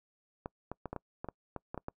clicks, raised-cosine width 1 ms, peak -24 dBFS, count 11, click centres 0.459 / 0.716 / 0.857 / 0.93 / 0.963 / 1.245 / 1.287 / 1.563 / 1.745 / 1.777 / 1.884 s, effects noise-tail reverb RT60 0.1 s tail -26 dB re dry

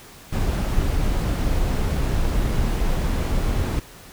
brown noise, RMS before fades -21 dBFS, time 0.32-3.8 s, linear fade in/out 10 ms, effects pink hiss -44 dBFS RMS until 4.12 s

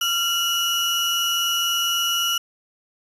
35% pulse tone pair together, 1377.6 / 2919 Hz, F6 / F#7, -24 / -24 cents, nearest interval octave + minor second, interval 1300 cents, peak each -24 / -19 dBFS, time 0.01-2.38 s, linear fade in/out 5 ms, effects resampled to 32000 Hz

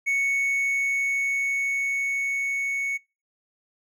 triangle tone with level ramp, 2217 Hz, C#7, in tune, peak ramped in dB -19 to -23 dBFS, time 0.06-2.98 s, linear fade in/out 20 ms, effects noise-tail reverb RT60 0.3 s tail -26 dB re dry

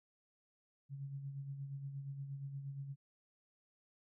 sine tone with tremolo, 138.59 Hz, C#3, in tune, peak -40 dBFS, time 0.89-2.96 s, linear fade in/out 50 ms, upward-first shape sine, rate 8.5 Hz, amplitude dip 50%, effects none

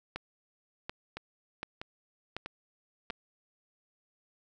two click trains, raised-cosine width 0.3 ms, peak -20 / -23 dBFS, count 5 / 4, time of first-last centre 0.16-3.101 / 1.17-3.105 s, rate 1.36 / 1.55 Hz, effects none

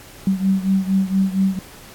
sine beating tone pair, 190.7 / 195 Hz, G3 / G3, -47 / -9 cents, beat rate 4.3 Hz, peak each -17 / -20 dBFS, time 0.27-1.59 s, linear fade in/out 2 ms, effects pink hiss -42 dBFS RMS until 1.94 s + AAC 64 kbps

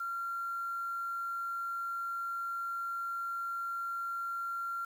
sine tone with quantisation, 1375 Hz, F6, 27 cents flat, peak -34 dBFS, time 0-4.85 s, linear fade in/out 5 ms, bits 9, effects none

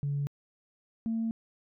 sine tone pair in turn, 142.4 / 226 Hz, C#3 / A3, +47 / +47 cents, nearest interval minor sixth, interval 800 cents, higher second, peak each -27 dBFS, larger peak neither, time 0.03-0.27 / 1.06-1.31 s, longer second, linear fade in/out 0 ms, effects tanh soft clip ceiling -24 dBFS

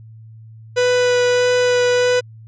45% pulse tone with vibrato, 493.9 Hz, B4, in tune, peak -13 dBFS, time 0.76-2.21 s, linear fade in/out 20 ms, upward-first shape sine, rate 1.6 Hz, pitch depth 8 cents each way, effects added 111 Hz sine -37 dBFS peak until 2.47 s + resampled to 16000 Hz

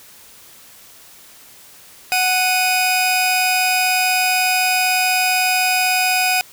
sawtooth tone pair together, 740 / 2489 Hz, F#5 / D#7, 0 / 0 cents, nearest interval octave + major sixth, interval 2100 cents, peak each -14 dBFS, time 2.12-6.41 s, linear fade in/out 0 ms, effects white hiss -44 dBFS RMS until 6.52 s

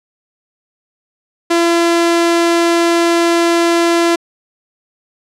sawtooth tone, 339.2 Hz, E4, 50 cents sharp, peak -6 dBFS, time 1.5-4.16 s, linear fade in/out 10 ms, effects low-pass 9000 Hz 12 dB/octave

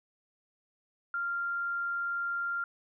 sine tone, 1391 Hz, F6, 7 cents flat, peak -30 dBFS, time 1.14-2.64 s, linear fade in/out 2 ms, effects none

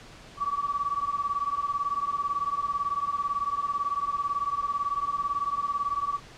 sine beating tone pair, 1137 / 1155 Hz, C#6 / D6, +44 / -29 cents, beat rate 18 Hz, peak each -29 dBFS, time 0.37-6.2 s, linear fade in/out 50 ms, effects pink hiss -48 dBFS RMS until 6.37 s + low-pass 6000 Hz 12 dB/octave

